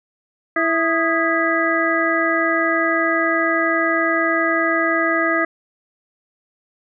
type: harmonic tone with a mistuned harmonic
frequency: 329.6 Hz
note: E4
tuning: in tune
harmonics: 1 / 2 / 4 / 5 / 6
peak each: -22 / -22 / -22 / -22 / -22 dBFS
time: 0.56-5.45 s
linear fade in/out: 5 ms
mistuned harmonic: 4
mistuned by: -100 cents
effects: none